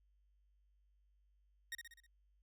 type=tone with echo; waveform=sawtooth; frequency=1864.7 Hz; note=A#6; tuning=in tune; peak=-38 dBFS; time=1.72-1.75 s; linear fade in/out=2 ms; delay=63 ms; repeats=5; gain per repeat=-5 dB; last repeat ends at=2.065 s; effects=added 50 Hz sine -70 dBFS peak until 2.42 s